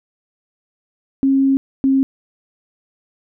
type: tone pair in turn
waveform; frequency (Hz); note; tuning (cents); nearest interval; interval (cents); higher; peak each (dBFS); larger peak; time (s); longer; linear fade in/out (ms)
sine; 270.7 / 268.7; C#4 / C4; -41 / +46; unison; 13; first; -11; neither; 1.23-1.57 / 1.84-2.03; first; 0
effects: none